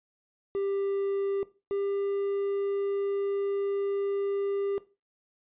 triangle tone pair in turn, 395.5 / 398.5 Hz, G4 / G4, +15 / +28 cents, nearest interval unison, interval 13 cents, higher second, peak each -25 dBFS, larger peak neither, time 0.55-1.43 / 1.71-4.78 s, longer second, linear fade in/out 0 ms, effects noise-tail reverb RT60 0.3 s tail -17 dB re dry + resampled to 8000 Hz

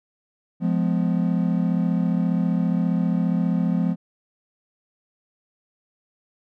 triangle chord, F diminished, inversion none, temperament just, 174.61 / 209.5 / 251.4 Hz, F3 / Ab3 / Cb4, 0 / +15 / +31 cents, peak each -19 / -23 / -24 dBFS, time 0.6-3.96 s, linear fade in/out 50 ms, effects none

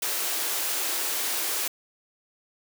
white high-pass noise, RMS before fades -28 dBFS, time 0.02-1.68 s, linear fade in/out 5 ms, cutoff 280 Hz, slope 96 dB/octave, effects none

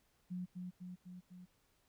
sine tone with echo, 180.6 Hz, F#3, 42 cents flat, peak -39 dBFS, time 0.3-0.46 s, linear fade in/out 20 ms, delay 250 ms, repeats 4, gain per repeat -3 dB, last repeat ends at 1.46 s, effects pink hiss -75 dBFS RMS until 1.88 s

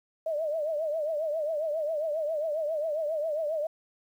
sine tone with vibrato, 619 Hz, D#5, 9 cents flat, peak -27 dBFS, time 0.26-3.67 s, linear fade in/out 5 ms, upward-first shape triangle, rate 7.4 Hz, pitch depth 130 cents each way, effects 10-bit

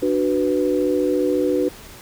sine chord, B minor, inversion first, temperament just, 296.3 / 370.4 / 493.9 Hz, D4 / F#4 / B4, +15 / +2 / 0 cents, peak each -21 dBFS, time 0.02-1.69 s, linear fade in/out 10 ms, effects pink hiss -41 dBFS RMS until 2.01 s

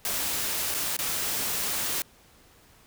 white noise with dropouts, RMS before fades -29 dBFS, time 0.05-2.02 s, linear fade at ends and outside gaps 1 ms, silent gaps 0.742-0.746 / 0.967-0.989 s, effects pink hiss -57 dBFS RMS until 2.86 s

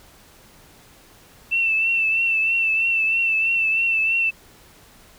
sine tone with vibrato, 2672 Hz, E7, 23 cents sharp, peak -17 dBFS, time 1.51-4.31 s, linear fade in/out 20 ms, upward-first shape triangle, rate 3.1 Hz, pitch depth 44 cents each way, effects pink hiss -50 dBFS RMS until 5.18 s

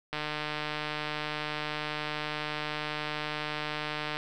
click train, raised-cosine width 0.3 ms, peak -17 dBFS, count 611, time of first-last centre 0.13-4.17 s, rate 151 Hz, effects none

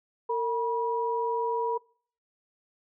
sine tone pair together, 457.1 / 966.7 Hz, A#4 / B5, -34 / -37 cents, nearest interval octave + minor second, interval 1297 cents, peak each -28 dBFS, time 0.29-1.78 s, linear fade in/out 10 ms, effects noise-tail reverb RT60 0.5 s tail -25 dB re dry

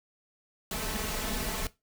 pink noise with comb filter, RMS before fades -33 dBFS, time 0.71-1.67 s, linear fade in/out 2 ms, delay 4.6 ms, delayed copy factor +0.7, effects noise-tail reverb RT60 0.2 s tail -17 dB re dry

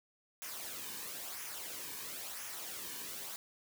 white noise with flanger, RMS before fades -44 dBFS, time 0.42-3.36 s, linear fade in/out 0 ms, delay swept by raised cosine 0.23 to 1.53 ms, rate 0.99 Hz, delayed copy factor -0.55, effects none

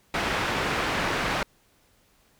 white low-pass noise, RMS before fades -27 dBFS, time 0.14-1.43 s, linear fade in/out 2 ms, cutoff 2000 Hz, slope 12 dB/octave, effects pink hiss -63 dBFS RMS until 2.39 s

